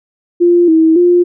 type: tone with pitch steps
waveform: sine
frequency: 348.1 / 321.7 / 352.3 Hz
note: F4 / E4 / F4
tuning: -6 / -42 / +15 cents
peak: -5 dBFS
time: 0.4-1.24 s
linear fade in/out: 20 ms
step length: 280 ms
effects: none